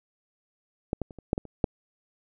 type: clicks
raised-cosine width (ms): 2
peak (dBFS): -13 / -16 / -30 / -29 / -9 / -15 / -30 / -8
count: 8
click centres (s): 0.931 / 1.017 / 1.108 / 1.187 / 1.331 / 1.379 / 1.453 / 1.642
effects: none